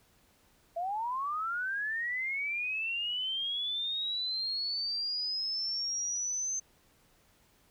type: linear sweep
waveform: sine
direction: up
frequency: 659.3 to 6272 Hz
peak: -31 dBFS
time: 0.76-6.6 s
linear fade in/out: 10 ms
effects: pink hiss -66 dBFS RMS until 7.7 s